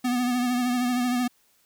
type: tone with vibrato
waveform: square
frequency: 246.9 Hz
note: B3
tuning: in tune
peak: -23 dBFS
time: 0.04-1.28 s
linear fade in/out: 10 ms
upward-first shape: triangle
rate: 13 Hz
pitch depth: 45 cents each way
effects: white hiss -64 dBFS RMS until 1.65 s